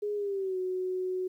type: tone with pitch glide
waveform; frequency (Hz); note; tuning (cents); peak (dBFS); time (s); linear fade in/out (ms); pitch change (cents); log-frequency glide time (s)
sine; 414.8 to 369.5; G#4 to F#4; -2 to -2; -29; 0.02-1.28; 10; -200; 0.15-0.58
effects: 11-bit